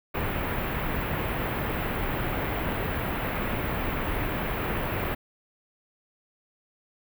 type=band-stop noise; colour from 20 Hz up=pink; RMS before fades=-29 dBFS; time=0.14-5.15 s; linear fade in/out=10 ms; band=2600 to 16000 Hz; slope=24 dB/octave; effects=none